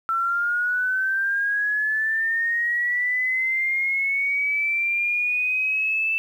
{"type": "linear sweep", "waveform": "sine", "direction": "up", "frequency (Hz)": [1335, 2651], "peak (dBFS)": -20, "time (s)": [0.09, 6.18], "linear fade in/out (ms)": 0, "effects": ["9-bit"]}